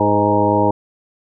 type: harmonic tone with a mistuned harmonic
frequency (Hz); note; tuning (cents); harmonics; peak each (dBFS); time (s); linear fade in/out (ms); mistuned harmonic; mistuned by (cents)
103.83; G#2; 0; 1 / 2 / 3 / 4 / 5 / 6 / 8 / 9; -22 / -23 / -19 / -22 / -20 / -21 / -21 / -18; 0-0.71; 5; 5; -26
effects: none